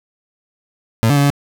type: tone with pitch steps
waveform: 30% pulse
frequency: 112.4 / 144.1 / 141.7 / 142.5 Hz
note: A2 / D3 / C#3 / C#3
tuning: +37 / -33 / +38 / +48 cents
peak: -8 dBFS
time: 1.03-1.302 s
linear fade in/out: 0 ms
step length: 68 ms
effects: none